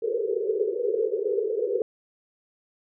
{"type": "band-pass noise", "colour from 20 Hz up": "pink", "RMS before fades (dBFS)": -26, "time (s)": [0.02, 1.82], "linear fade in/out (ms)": 2, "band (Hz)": [390, 490], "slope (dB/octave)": 96, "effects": []}